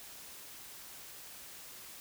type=silence; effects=white hiss -50 dBFS RMS until 2 s